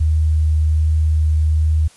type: tone with vibrato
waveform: sine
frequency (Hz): 77.78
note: D#2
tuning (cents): 0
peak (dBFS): -12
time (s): 0-1.88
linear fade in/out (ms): 10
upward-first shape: triangle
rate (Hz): 1.3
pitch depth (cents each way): 9
effects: white hiss -48 dBFS RMS until 1.96 s + resampled to 24000 Hz